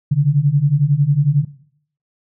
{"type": "beating tone pair", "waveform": "sine", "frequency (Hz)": [137.3, 148.3], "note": ["C#3", "D3"], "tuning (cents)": [-16, 17], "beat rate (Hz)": 11, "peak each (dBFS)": [-15, -14], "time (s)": [0.11, 1.45], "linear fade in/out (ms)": 10, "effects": ["noise-tail reverb RT60 0.6 s tail -17 dB re dry"]}